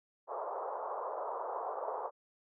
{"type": "band-pass noise", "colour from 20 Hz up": "white", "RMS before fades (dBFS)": -39, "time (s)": [0.27, 2.11], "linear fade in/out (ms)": 50, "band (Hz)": [430, 1100], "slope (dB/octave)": 48, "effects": []}